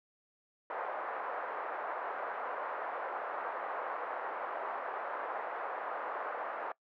pink band-pass noise, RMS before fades -39 dBFS, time 0.7-6.72 s, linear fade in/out 2 ms, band 540 to 1500 Hz, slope 24 dB/octave, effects noise-tail reverb RT60 0.1 s tail -22 dB re dry

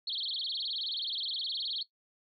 sine tone with vibrato, 3729 Hz, A#7, in tune, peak -32 dBFS, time 0.07-1.83 s, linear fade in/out 5 ms, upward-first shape sine, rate 19 Hz, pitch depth 300 cents each way, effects noise-tail reverb RT60 0.1 s tail -17 dB re dry

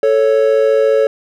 triangle tone pair together, 440 / 554.4 Hz, A4 / C#5, 0 / 0 cents, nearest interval major third, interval 400 cents, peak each -10 dBFS, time 0.03-1.07 s, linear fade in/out 2 ms, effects none

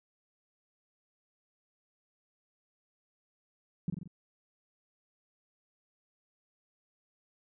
sine tone with echo, 172.1 Hz, F3, 25 cents flat, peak -27 dBFS, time 3.88-3.9 s, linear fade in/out 2 ms, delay 44 ms, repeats 4, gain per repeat -4 dB, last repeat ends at 4.076 s, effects none

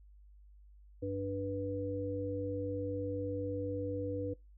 harmonic tone, 98 Hz, G2, in tune, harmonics 1 / 3 / 5, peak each -40 / -39 / -37 dBFS, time 1.02-4.34 s, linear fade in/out 10 ms, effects noise-tail reverb RT60 0.2 s tail -22 dB re dry + added 50 Hz sine -55 dBFS peak until 4.57 s

